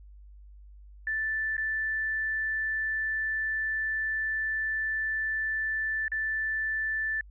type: tone with dropouts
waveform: sine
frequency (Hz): 1760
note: A6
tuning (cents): 0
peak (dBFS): -27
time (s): 1.07-7.21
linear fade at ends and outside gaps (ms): 2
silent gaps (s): 1.568-1.579 / 6.081-6.118
effects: added 50 Hz sine -47 dBFS peak until 7.3 s